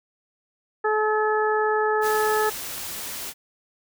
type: harmonic tone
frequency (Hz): 429.4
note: A4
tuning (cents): -42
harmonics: 1 / 2 / 3 / 4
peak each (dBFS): -22 / -25 / -27 / -28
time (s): 0.84-2.5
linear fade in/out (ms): 10
type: noise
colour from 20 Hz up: white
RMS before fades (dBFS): -33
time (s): 2.01-3.34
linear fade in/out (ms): 50
effects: none